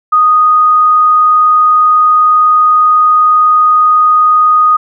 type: tone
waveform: sine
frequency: 1241 Hz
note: D#6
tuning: 5 cents flat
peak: -4 dBFS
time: 0.12-4.77 s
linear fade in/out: 10 ms
effects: none